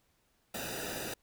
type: noise with comb filter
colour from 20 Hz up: pink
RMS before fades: -39 dBFS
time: 0.54-1.14 s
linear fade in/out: 5 ms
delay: 0.92 ms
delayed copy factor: -0.85
effects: pink hiss -73 dBFS RMS until 1.22 s